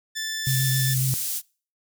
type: tone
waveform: 15% pulse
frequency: 1760 Hz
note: A6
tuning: in tune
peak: -21 dBFS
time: 0.15-0.95 s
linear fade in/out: 20 ms
type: high-pass noise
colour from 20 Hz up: pink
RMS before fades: -28 dBFS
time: 0.44-1.42 s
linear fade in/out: 50 ms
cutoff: 7700 Hz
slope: 12 dB/octave
type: tone with vibrato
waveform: sine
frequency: 130.81 Hz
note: C3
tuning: in tune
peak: -21 dBFS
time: 0.47-1.14 s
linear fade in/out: 0 ms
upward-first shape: sine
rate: 7.4 Hz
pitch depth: 24 cents each way
effects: noise-tail reverb RT60 0.4 s tail -25 dB re dry